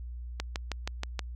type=click train; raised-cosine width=0.2 ms; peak=-15 dBFS; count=6; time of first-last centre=0.4-1.192 s; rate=6.31 Hz; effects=added 60 Hz sine -37 dBFS peak until 1.35 s